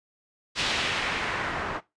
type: noise with low-pass filter sweep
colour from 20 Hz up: white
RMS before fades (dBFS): -29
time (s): 0.55-1.81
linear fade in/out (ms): 50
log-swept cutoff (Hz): 4000 to 1200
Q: 1.3
effects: noise-tail reverb RT60 0.2 s tail -17 dB re dry + resampled to 22050 Hz